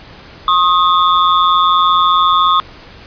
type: ring-modulated tone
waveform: square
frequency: 1165 Hz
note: D6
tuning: 14 cents flat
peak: -6 dBFS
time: 0.48-2.6 s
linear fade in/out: 0 ms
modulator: 87.1 Hz
effects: pink hiss -37 dBFS RMS until 3.06 s + resampled to 11025 Hz